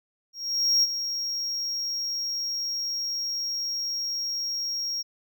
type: tone with ADSR envelope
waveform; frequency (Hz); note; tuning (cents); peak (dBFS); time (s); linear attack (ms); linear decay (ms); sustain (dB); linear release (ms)
triangle; 5588; F8; 0; -16; 0.33-5.03; 500; 31; -10; 22
effects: none